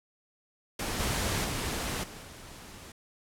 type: noise with level steps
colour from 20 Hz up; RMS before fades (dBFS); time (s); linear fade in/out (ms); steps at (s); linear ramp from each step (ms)
pink; -33 / -30 / -33 / -45 / -47; 0.79-2.92; 5; 0.99 / 1.44 / 2.03 / 2.22; 10
effects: low-pass 12000 Hz 12 dB/octave